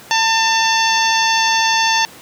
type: harmonic tone with a mistuned harmonic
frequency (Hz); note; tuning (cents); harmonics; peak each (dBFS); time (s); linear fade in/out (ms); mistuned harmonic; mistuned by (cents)
898; A5; +35; 1 / 2 / 3 / 4 / 5 / 6 / 7; -16 / -19 / -21 / -22 / -23 / -24 / -24; 0.11-2.05; 0; 4; -54
effects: pink hiss -39 dBFS RMS until 2.21 s + high-pass 150 Hz 12 dB/octave